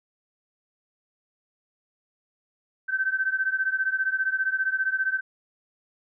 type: beating tone pair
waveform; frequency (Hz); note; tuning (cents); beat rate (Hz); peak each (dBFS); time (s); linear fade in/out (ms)
sine; 1538 / 1553; G6 / G6; -33 / -17; 15; -25 / -27; 2.88-5.21; 20
effects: none